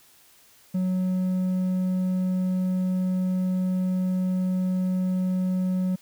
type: tone with hard clipping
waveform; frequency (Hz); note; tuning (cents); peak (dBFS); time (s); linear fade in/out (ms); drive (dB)
sine; 184.6; F#3; -4; -23; 0.74-5.96; 10; 3
effects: white hiss -56 dBFS RMS until 6.01 s